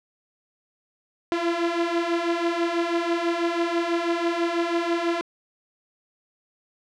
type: beating tone pair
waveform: sawtooth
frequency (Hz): 336.1 / 342.2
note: E4 / F4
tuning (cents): +34 / -35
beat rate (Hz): 6.1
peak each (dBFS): -23 / -20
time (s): 1.32-5.21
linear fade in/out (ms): 0
effects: low-pass 4000 Hz 12 dB/octave